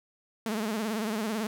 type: tone with vibrato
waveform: sawtooth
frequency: 217.2 Hz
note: A3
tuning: 22 cents flat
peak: -25 dBFS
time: 0.46-1.47 s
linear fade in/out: 2 ms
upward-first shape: sine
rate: 18 Hz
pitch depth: 96 cents each way
effects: none